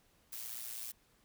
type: noise with amplitude modulation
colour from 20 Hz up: blue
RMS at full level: -41 dBFS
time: 0.32-0.92 s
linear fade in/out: 10 ms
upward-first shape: sine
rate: 116 Hz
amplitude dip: 65%
effects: pink hiss -70 dBFS RMS until 1.24 s